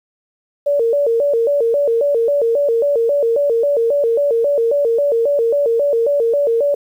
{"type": "tone with vibrato", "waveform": "sine", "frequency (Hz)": 514, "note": "C5", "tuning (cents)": -31, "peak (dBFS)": -12, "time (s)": [0.66, 6.75], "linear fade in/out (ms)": 10, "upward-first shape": "square", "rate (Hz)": 3.7, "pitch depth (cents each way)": 190, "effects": ["8-bit"]}